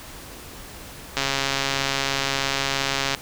click train, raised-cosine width 0.2 ms, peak -5 dBFS, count 272, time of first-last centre 1.17-3.148 s, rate 137 Hz, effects pink hiss -40 dBFS RMS until 3.21 s

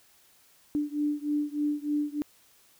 sine beating tone pair, 293.7 / 297 Hz, D4 / D4, 0 / +20 cents, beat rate 3.3 Hz, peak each -29 / -30 dBFS, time 0.75-2.22 s, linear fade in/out 0 ms, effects white hiss -61 dBFS RMS until 2.79 s

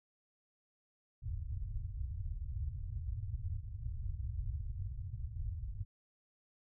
white low-pass noise, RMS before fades -40 dBFS, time 1.22-5.85 s, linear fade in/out 20 ms, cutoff 110 Hz, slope 48 dB/octave, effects none

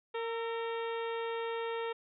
harmonic tone with a mistuned harmonic, 460 Hz, A#4, 23 cents flat, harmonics 1 / 2 / 3 / 4 / 5 / 6 / 7 / 8, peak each -35 / -41 / -45 / -47 / -49 / -51 / -52 / -53 dBFS, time 0.14-1.93 s, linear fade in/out 10 ms, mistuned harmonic 3, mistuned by -53 cents, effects none

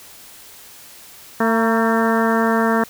harmonic tone with a mistuned harmonic, 225.6 Hz, A3, 44 cents sharp, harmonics 1 / 2 / 3 / 4 / 5 / 6 / 7 / 8, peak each -18 / -21 / -23 / -24 / -25 / -26 / -26 / -27 dBFS, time 1.4-2.84 s, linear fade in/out 5 ms, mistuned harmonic 4, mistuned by +50 cents, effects white hiss -42 dBFS RMS until 2.89 s

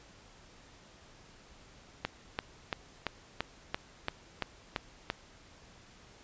click train, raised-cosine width 0.3 ms, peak -15 dBFS, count 10, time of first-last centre 2.05-5.101 s, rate 2.95 Hz, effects pink hiss -57 dBFS RMS until 6.23 s + resampled to 16000 Hz

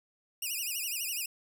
5% pulse tone with vibrato, 2663 Hz, E7, 17 cents sharp, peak -24 dBFS, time 0.42-1.26 s, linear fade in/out 5 ms, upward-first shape sine, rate 12 Hz, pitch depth 170 cents each way, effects none

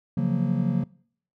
triangle chord, Gb major seventh, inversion second, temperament just, 138.75 / 173.43 / 185 / 231.2 Hz, Db3 / F3 / Gb3 / Bb3, +2 / -12 / 0 / -14 cents, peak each -25 dBFS, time 0.17-0.84 s, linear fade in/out 5 ms, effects noise-tail reverb RT60 0.6 s tail -24 dB re dry

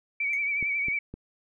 sine tone with vibrato, 2289 Hz, D7, 45 cents flat, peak -25 dBFS, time 0.2-0.99 s, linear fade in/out 5 ms, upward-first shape triangle, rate 11 Hz, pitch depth 58 cents each way
triangle tone with exponential decay, 2148 Hz, C7, 45 cents sharp, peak -26 dBFS, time 0.33-0.41 s, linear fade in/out 2 ms, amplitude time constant 17 ms
clicks, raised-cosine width 3 ms, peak -25 dBFS, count 3, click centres 0.627 / 0.884 / 1.14 s
effects none

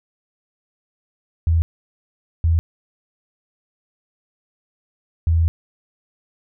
sine tone bursts at uneven times, 82.41 Hz, E2, in tune, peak -13 dBFS, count 3, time 1.47-1.62 / 2.44-2.59 / 5.27-5.48 s, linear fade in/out 0 ms, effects none

